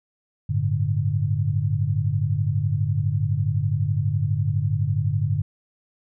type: chord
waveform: sine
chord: G suspended second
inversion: none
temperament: equal with one note detuned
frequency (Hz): 98 / 110 / 145.31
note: G2 / A2 / D3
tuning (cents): 0 / 0 / -18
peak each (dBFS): -24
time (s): 0.49-5.42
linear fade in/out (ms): 10
effects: none